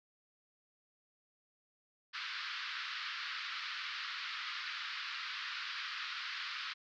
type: band-pass noise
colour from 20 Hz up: pink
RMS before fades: -42 dBFS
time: 2.13-6.74 s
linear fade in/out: 20 ms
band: 1200 to 4800 Hz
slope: 48 dB/octave
effects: none